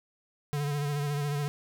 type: tone with vibrato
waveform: square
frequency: 145 Hz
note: D3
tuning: 22 cents flat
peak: -29 dBFS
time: 0.53-1.48 s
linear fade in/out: 0 ms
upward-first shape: sine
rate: 14 Hz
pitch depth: 37 cents each way
effects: none